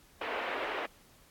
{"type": "band-pass noise", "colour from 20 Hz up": "pink", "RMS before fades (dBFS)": -36, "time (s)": [0.21, 0.86], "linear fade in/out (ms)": 5, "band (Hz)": [390, 2700], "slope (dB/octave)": 24, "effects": ["pink hiss -61 dBFS RMS until 1.3 s", "AAC 64 kbps"]}